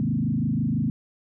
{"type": "tone with frequency modulation", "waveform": "sine", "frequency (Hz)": 187.5, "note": "F#3", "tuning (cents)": 23, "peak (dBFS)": -21, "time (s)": [0, 0.9], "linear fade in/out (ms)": 0, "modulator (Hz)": 26, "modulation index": 2.7, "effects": []}